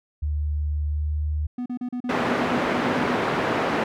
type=tone with pitch glide; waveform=sine; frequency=74.5 to 75.58 Hz; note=D2 to D#2; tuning=+25 to -50 cents; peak=-22 dBFS; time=0.22-1.47 s; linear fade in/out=10 ms; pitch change=+25 cents; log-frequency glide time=0.88-1.27 s
type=tone bursts; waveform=triangle; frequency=246.9 Hz; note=B3; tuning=in tune; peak=-24 dBFS; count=14; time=1.58-3.154 s; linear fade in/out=5 ms; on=79 ms; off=36 ms
type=band-pass noise; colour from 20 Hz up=pink; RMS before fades=-24 dBFS; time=2.09-3.84 s; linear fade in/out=5 ms; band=220 to 1800 Hz; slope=12 dB/octave
effects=none